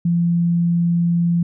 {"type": "tone", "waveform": "sine", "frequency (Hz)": 171.2, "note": "F3", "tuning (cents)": -34, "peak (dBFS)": -14, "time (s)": [0.05, 1.43], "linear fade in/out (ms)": 5, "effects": []}